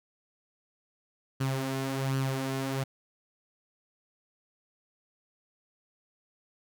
sawtooth tone with flanger, 134.1 Hz, C3, 43 cents sharp, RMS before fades -31 dBFS, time 1.4-2.84 s, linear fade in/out 10 ms, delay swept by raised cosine 0.67 to 4.67 ms, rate 1.3 Hz, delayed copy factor +0.55, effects none

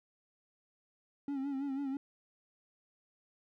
triangle tone with vibrato, 275.1 Hz, C#4, 13 cents flat, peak -32 dBFS, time 1.28-1.97 s, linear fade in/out 2 ms, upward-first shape sine, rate 6.1 Hz, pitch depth 66 cents each way, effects none

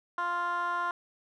15% pulse tone with band-pass filter, 349.2 Hz, F4, in tune, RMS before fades -31 dBFS, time 0.18-0.91 s, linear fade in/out 2 ms, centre 1200 Hz, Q 4.3, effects none

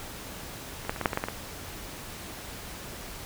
clicks, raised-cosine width 0.5 ms, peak -26 / -12 / -22 / -14 / -6 / -14 / -11 / -13 / -16 dBFS, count 9, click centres 0.85 / 0.895 / 0.962 / 1.013 / 1.058 / 1.132 / 1.174 / 1.239 / 1.285 s, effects pink hiss -41 dBFS RMS until 3.25 s

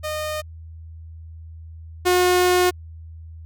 sawtooth tone pair in turn, 613 / 360.8 Hz, D#5 / F#4, -26 / -44 cents, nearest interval major sixth, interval 918 cents, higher first, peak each -21 / -11 dBFS, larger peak second, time 0.03-0.42 / 2.05-2.71 s, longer second, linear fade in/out 20 ms, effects added 81 Hz sine -36 dBFS peak until 3.45 s

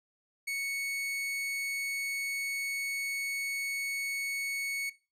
40% pulse tone, 2217 Hz, C#7, in tune, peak -31 dBFS, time 0.47-4.9 s, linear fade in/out 10 ms, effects noise-tail reverb RT60 0.3 s tail -18 dB re dry + resampled to 32000 Hz

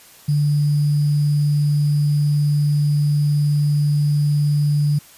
sine tone with sample-and-hold, 146.83 Hz, D3, in tune, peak -14 dBFS, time 0.28-4.99 s, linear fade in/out 10 ms, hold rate 4900 Hz, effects white hiss -46 dBFS RMS until 5.17 s + resampled to 32000 Hz

